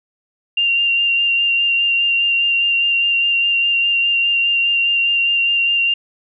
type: tone with vibrato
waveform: sine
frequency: 2778 Hz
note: F7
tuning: 10 cents flat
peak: -13 dBFS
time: 0.57-5.94 s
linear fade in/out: 5 ms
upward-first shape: sine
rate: 4.9 Hz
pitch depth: 16 cents each way
effects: none